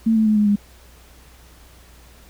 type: tone with pitch steps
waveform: sine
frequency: 224.2 / 219.1 / 214.1 / 209.2 / 204.4 Hz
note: A3 / A3 / A3 / G#3 / G#3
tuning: +33 / -7 / -47 / +13 / -27 cents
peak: -13 dBFS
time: 0.06-0.56 s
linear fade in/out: 10 ms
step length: 100 ms
effects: added 60 Hz sine -47 dBFS peak until 2.29 s + pink hiss -50 dBFS RMS until 2.29 s